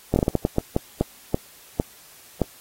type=slowing click train; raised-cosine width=2 ms; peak=-5 dBFS; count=13; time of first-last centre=0.14-2.417 s; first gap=21 ms; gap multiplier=1.36; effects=white hiss -49 dBFS RMS until 2.6 s + AAC 48 kbps